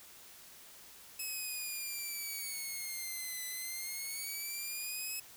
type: exponential two-way sweep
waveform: 5% pulse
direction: down then up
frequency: 2583 to 2003 to 2583 Hz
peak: -29 dBFS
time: 1.19-5.2 s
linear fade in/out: 5 ms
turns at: 3.45 s
effects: white hiss -55 dBFS RMS until 5.36 s